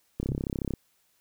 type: click train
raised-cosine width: 3 ms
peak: -17 dBFS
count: 19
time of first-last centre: 0.2-0.737 s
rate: 33.5 Hz
type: tone with exponential decay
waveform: sine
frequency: 136.8 Hz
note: C#3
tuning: 23 cents flat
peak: -24 dBFS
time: 0.29-0.43 s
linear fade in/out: 2 ms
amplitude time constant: 29 ms
effects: white hiss -69 dBFS RMS until 1.2 s